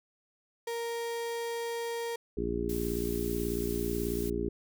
35% pulse tone, 466.2 Hz, A#4, in tune, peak -31 dBFS, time 0.67-2.16 s, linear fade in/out 5 ms
harmonic tone, 58.27 Hz, A#1, in tune, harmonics 1 / 2 / 3 / 4 / 5 / 6 / 7, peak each -37 / -43 / -40 / -38 / -39 / -36 / -34 dBFS, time 2.37-4.49 s, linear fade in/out 5 ms
blue noise, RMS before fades -43 dBFS, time 2.69-4.3 s, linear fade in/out 5 ms
effects none

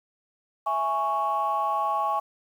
sine chord, C# minor, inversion first, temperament equal, 659.3 / 830.6 / 1108.7 Hz, E5 / G#5 / C#6, 0 / 0 / 0 cents, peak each -31 / -26 / -25 dBFS, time 0.66-2.2 s, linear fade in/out 10 ms, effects tanh soft clip ceiling -16 dBFS + 9-bit

